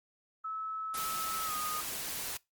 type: tone with pitch glide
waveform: sine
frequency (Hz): 1300 to 1238.4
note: E6 to D#6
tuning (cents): -24 to -9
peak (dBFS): -35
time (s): 0.44-1.81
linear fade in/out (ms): 10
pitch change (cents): -85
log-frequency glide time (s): 1.45-1.52
type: noise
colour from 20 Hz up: white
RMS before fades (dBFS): -38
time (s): 0.94-2.37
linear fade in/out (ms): 2
effects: noise-tail reverb RT60 0.2 s tail -23 dB re dry + Opus 32 kbps